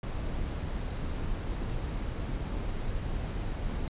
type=noise; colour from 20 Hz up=brown; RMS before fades=-33 dBFS; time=0.03-3.88 s; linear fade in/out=2 ms; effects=resampled to 8000 Hz